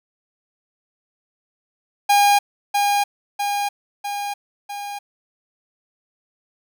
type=tone with echo; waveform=45% pulse; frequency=813 Hz; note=G#5; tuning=37 cents flat; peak=-12 dBFS; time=2.09-2.39 s; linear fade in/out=10 ms; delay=650 ms; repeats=4; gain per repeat=-4 dB; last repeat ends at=4.99 s; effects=none

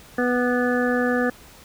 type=harmonic tone with a mistuned harmonic; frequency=246.9 Hz; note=B3; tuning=in tune; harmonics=1 / 2 / 3 / 5 / 6 / 7; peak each=-22 / -23 / -30 / -32 / -31 / -27 dBFS; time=0.18-1.3 s; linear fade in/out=5 ms; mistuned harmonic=5; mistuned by=-24 cents; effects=pink hiss -47 dBFS RMS until 1.64 s

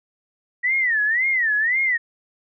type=tone with vibrato; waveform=sine; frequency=1900 Hz; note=A#6; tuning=33 cents sharp; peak=-17 dBFS; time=0.63-1.98 s; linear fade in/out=20 ms; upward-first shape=sine; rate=1.9 Hz; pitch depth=210 cents each way; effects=none

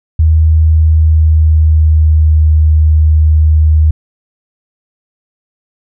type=tone with pitch glide; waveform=sine; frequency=79.1 to 77.56 Hz; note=D#2 to D#2; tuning=+29 to -5 cents; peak=-4 dBFS; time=0.19-3.91 s; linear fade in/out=5 ms; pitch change=-34 cents; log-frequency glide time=0.71-2.48 s; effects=none

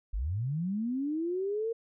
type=linear sweep; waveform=sine; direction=up; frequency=40.91 to 464.5 Hz; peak=-29 dBFS; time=0.13-1.73 s; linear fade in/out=10 ms; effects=none

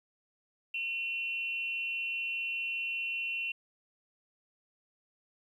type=tone with amplitude modulation; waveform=sine; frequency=2726 Hz; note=F7; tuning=43 cents flat; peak=-29 dBFS; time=0.74-3.52 s; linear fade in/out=5 ms; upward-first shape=sine; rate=255 Hz; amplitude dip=65%; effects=11-bit

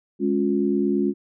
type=chord; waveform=sine; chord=Db major; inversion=second; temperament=equal with one note detuned; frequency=207.7 / 277.2 / 356.8 Hz; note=Ab3 / Db4 / F4; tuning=0 / 0 / +37 cents; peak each=-23 dBFS; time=0.19-1.14 s; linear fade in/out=50 ms; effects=none

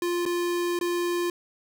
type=tone with dropouts; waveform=square; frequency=349.2 Hz; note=F4; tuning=in tune; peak=-25 dBFS; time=0.02-1.3 s; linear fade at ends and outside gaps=2 ms; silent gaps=0.254-0.261 / 0.79-0.811 s; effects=none

